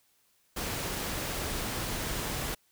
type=noise; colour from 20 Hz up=pink; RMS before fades=-34 dBFS; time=0.56-2.55 s; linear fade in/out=10 ms; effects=white hiss -69 dBFS RMS until 2.71 s